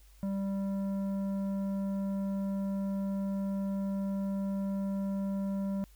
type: tone with tanh clipping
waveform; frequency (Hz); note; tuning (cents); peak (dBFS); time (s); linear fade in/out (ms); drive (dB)
sine; 196; G3; 0; -32; 0.23-5.84; 0; 10
effects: added 50 Hz sine -55 dBFS peak until 5.95 s + white hiss -65 dBFS RMS until 5.95 s